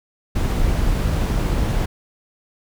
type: noise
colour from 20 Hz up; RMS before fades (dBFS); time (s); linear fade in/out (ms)
brown; -19; 0.35-1.86; 10
effects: none